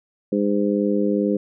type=harmonic tone; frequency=102.2 Hz; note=G#2; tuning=27 cents flat; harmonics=2 / 3 / 4 / 5; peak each=-21 / -23 / -24 / -25 dBFS; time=0.32-1.37 s; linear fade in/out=5 ms; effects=none